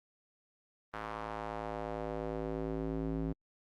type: tone with band-pass filter sweep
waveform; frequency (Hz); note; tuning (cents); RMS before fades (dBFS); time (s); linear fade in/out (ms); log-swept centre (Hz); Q
square; 54.3; A1; -22; -38; 0.93-3.33; 10; 1200 to 250; 1.5
effects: Opus 32 kbps